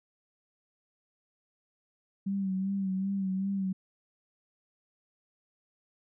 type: tone with vibrato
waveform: sine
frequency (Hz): 192.9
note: G3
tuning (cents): -28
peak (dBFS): -28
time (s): 2.26-3.73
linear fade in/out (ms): 10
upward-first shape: sine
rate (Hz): 2.6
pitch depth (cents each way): 45
effects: none